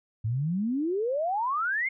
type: exponential sweep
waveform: sine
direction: up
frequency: 103.83 to 2187 Hz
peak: -25 dBFS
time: 0.24-1.89 s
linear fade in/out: 10 ms
effects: none